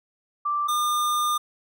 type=tone pair in turn; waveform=sine / square; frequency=1174.7 / 1207.7 Hz; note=D6 / D6; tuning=0 / +48 cents; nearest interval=unison; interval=48 cents; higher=second; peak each=-22 dBFS; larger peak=neither; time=0.45-0.68 / 0.68-1.38 s; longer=second; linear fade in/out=10 ms; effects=none